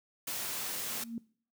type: noise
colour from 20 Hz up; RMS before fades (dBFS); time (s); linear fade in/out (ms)
white; -37; 0.27-1.04; 5
type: tone with exponential growth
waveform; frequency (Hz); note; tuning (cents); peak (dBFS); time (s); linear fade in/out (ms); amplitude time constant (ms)
sine; 230.9; A#3; -16; -32; 0.78-1.18; 2; 86
effects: noise-tail reverb RT60 0.5 s tail -22 dB re dry + high-pass 100 Hz 12 dB/octave